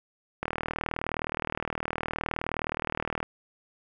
click train, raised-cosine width 0.5 ms, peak -14 dBFS, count 111, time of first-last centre 0.43-3.229 s, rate 39.3 Hz, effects none

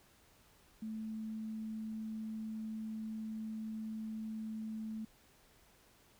sine tone, 219.1 Hz, A3, 7 cents flat, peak -39 dBFS, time 0.82-5.05 s, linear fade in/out 5 ms, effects pink hiss -66 dBFS RMS until 6.19 s

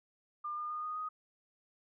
sine tone with pitch steps, 1200 / 1211.8 / 1223.8 / 1235.9 / 1248.1 Hz, D6 / D#6 / D#6 / D#6 / D#6, +37 / -46 / -29 / -12 / +5 cents, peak -36 dBFS, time 0.44-1.09 s, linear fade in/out 10 ms, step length 130 ms, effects none

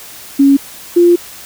sine tone pair in turn, 277.2 / 347.7 Hz, C#4 / F4, 0 / -8 cents, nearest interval major third, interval 392 cents, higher second, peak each -4 dBFS, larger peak neither, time 0.39-0.57 / 0.96-1.16 s, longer second, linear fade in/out 10 ms, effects white hiss -33 dBFS RMS until 1.45 s

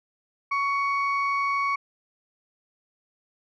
sine tone pair together, 1117 / 2234 Hz, C#6 / C#7, +13 / +13 cents, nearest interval octave, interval 1200 cents, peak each -22 / -26 dBFS, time 0.51-1.76 s, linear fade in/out 10 ms, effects tanh soft clip ceiling -19 dBFS

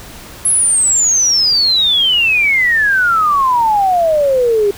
sine exponential sweep, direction down, 11000 to 395.2 Hz, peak -9 dBFS, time 0.45-4.71 s, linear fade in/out 5 ms, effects pink hiss -34 dBFS RMS until 4.77 s

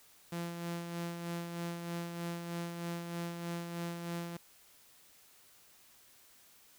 sawtooth tone with tremolo, 170.9 Hz, F3, 37 cents flat, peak -32 dBFS, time 0.32-4.37 s, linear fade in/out 5 ms, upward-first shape sine, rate 3.2 Hz, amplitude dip 45%, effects white hiss -62 dBFS RMS until 6.78 s

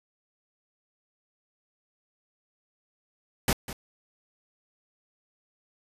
pink noise with echo, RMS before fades -23 dBFS, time 3.48-3.53 s, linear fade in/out 2 ms, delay 200 ms, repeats 1, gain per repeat -14 dB, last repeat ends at 3.73 s, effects resampled to 32000 Hz

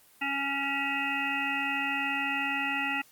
harmonic tone with a mistuned harmonic, 277.2 Hz, C#4, in tune, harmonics 1 / 3 / 5 / 7 / 9 / 10, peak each -37 / -35 / -37 / -33 / -33 / -36 dBFS, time 0.21-3.02 s, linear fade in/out 10 ms, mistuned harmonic 9, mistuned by +35 cents, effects white hiss -59 dBFS RMS until 3.11 s + Opus 32 kbps

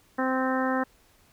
harmonic tone, 260.2 Hz, C4, 9 cents flat, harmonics 1 / 2 / 3 / 4 / 5 / 6 / 7, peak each -27 / -30 / -32 / -33 / -34 / -35 / -35 dBFS, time 0.18-0.84 s, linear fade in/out 10 ms, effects pink hiss -61 dBFS RMS until 1.32 s

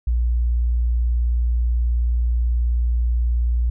sine tone, 59.3 Hz, A#1, 30 cents sharp, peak -16 dBFS, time 0.07-3.7 s, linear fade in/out 5 ms, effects none

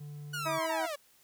triangle tone, 146.83 Hz, D3, in tune, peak -39 dBFS, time 0-0.59 s, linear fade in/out 10 ms
sawtooth linear sweep, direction down, 1480 to 554.4 Hz, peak -31 dBFS, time 0.33-0.96 s, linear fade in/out 10 ms
harmonic tone, 322.4 Hz, E4, 38 cents flat, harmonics 1 / 2 / 3 / 4 / 5 / 6 / 7, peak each -41 / -33 / -36 / -44 / -44 / -45 / -47 dBFS, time 0.45-0.87 s, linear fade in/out 20 ms
effects white hiss -64 dBFS RMS until 1.23 s

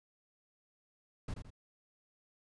brown noise with echo, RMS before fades -38 dBFS, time 1.28-1.34 s, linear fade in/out 5 ms, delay 82 ms, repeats 2, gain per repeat -7 dB, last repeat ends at 1.504 s, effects resampled to 22050 Hz

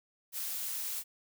blue noise, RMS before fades -37 dBFS, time 0.32-1.04 s, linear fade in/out 50 ms, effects none

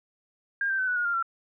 sine tone with pitch steps, 1610 / 1565.1 / 1521.4 / 1478.9 / 1437.7 / 1397.5 / 1358.5 Hz, G6 / G6 / F#6 / F#6 / F6 / F6 / F6, +46 / -3 / +48 / -1 / +50 / +1 / -48 cents, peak -24 dBFS, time 0.61-1.226 s, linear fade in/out 2 ms, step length 88 ms, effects none

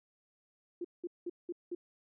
sine tone bursts, 349.2 Hz, F4, in tune, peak -35 dBFS, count 5, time 0.81-1.75 s, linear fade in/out 5 ms, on 36 ms, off 190 ms, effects none

